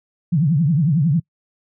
sine tone with vibrato, 154.3 Hz, D#3, 14 cents flat, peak -13 dBFS, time 0.32-1.2 s, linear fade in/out 10 ms, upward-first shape triangle, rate 11 Hz, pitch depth 300 cents each way, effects noise-tail reverb RT60 0.1 s tail -24 dB re dry

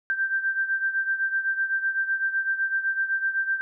sine beating tone pair, 1568 / 1575.9 Hz, G6 / G6, 0 / +9 cents, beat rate 7.9 Hz, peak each -24 / -29 dBFS, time 0.1-3.61 s, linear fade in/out 0 ms, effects none

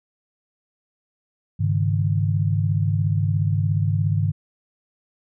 sine chord, Ab suspended fourth, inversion none, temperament equal with one note detuned, 101.51 / 138.59 / 155.56 Hz, Ab2 / Db3 / Eb3, -39 / 0 / 0 cents, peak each -20 / -25 / -23 dBFS, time 1.59-4.32 s, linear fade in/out 20 ms, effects none

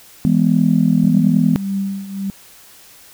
sine chord, E major, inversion none, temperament just, 164.81 / 206 / 247.2 Hz, E3 / G#3 / B3, 0 / -14 / +2 cents, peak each -15 dBFS, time 0.25-1.56 s, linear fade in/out 0 ms
sine tone with tremolo, 196 Hz, G3, in tune, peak -16 dBFS, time 1.04-2.3 s, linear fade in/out 0 ms, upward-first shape triangle, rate 1.7 Hz, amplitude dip 80%
effects tanh soft clip ceiling -1 dBFS + white hiss -44 dBFS RMS until 3.13 s

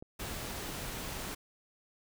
clicks, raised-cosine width 2 ms, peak -32 dBFS, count 2, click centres 0.025 / 0.691 s
pink noise, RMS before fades -40 dBFS, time 0.19-1.35 s, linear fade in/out 10 ms
effects none

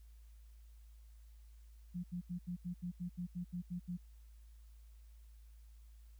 sine tone bursts, 177 Hz, F3, 23 cents sharp, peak -38 dBFS, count 12, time 1.94-3.975 s, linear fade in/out 20 ms, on 99 ms, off 77 ms, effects added 55 Hz sine -55 dBFS peak until 6.19 s + white hiss -75 dBFS RMS until 6.19 s

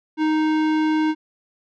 sine tone with tanh clipping, 311.1 Hz, D#4, in tune, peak -19 dBFS, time 0.17-1.15 s, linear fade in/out 50 ms, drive 18 dB, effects none

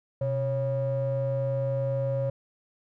triangle ring-modulated tone, 210.7 Hz, G#3, 25 cents sharp, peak -19 dBFS, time 0.21-2.3 s, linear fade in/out 5 ms, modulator 338 Hz, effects tanh soft clip ceiling -18 dBFS

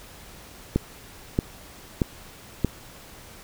click train, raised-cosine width 3 ms, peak -7 dBFS, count 4, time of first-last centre 0.76-2.647 s, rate 1.59 Hz, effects pink hiss -46 dBFS RMS until 3.43 s

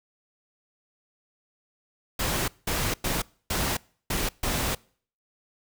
pink noise bursts at uneven times, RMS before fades -27 dBFS, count 6, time 2.19-2.48 / 2.67-2.94 / 3.04-3.22 / 3.5-3.77 / 4.1-4.29 / 4.43-4.75 s, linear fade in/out 5 ms, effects noise-tail reverb RT60 0.5 s tail -25 dB re dry

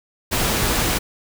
pink noise, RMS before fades -20 dBFS, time 0.31-0.99 s, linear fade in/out 20 ms, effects none

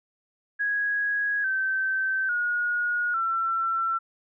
sine tone with pitch steps, 1658 / 1547 / 1443.4 / 1346.7 Hz, G#6 / G6 / F#6 / E6, -3 / -23 / -43 / +37 cents, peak -23 dBFS, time 0.59-3.99 s, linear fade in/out 20 ms, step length 850 ms, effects none

